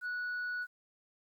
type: tone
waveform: sine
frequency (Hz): 1470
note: F#6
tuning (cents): -12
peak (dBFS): -32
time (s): 0.01-0.67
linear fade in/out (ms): 50
effects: tanh soft clip ceiling -33 dBFS + 11-bit